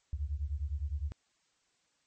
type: beating tone pair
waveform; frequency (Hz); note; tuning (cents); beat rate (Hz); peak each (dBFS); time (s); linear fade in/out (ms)
sine; 68.6 / 78.4; C#2 / D#2; -17 / +14; 9.8; -35 / -36; 0.13-1.12; 0
effects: white hiss -74 dBFS RMS until 2.06 s + MP3 32 kbps